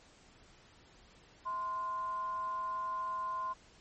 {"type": "tone with frequency modulation", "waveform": "sine", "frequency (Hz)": 1040, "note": "C6", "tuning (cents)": -11, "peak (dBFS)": -34, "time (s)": [1.45, 3.54], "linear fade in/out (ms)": 20, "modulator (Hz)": 392, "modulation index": 0.24, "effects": ["pink hiss -61 dBFS RMS until 3.8 s", "MP3 32 kbps"]}